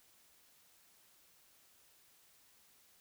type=silence; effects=white hiss -67 dBFS RMS until 3 s